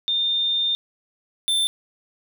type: tone pair in turn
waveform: sine / square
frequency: 3620 / 3556 Hz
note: A7 / A7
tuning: +48 / +18 cents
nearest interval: unison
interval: 30 cents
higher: first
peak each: -19 dBFS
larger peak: neither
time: 0.08-0.75 / 1.48-1.67 s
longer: first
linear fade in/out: 0 ms
effects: none